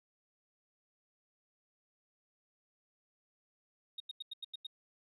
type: tone bursts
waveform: sine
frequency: 3729 Hz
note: A#7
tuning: in tune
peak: -38 dBFS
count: 7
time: 3.98-4.668 s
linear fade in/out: 5 ms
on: 22 ms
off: 89 ms
effects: tanh soft clip ceiling -37 dBFS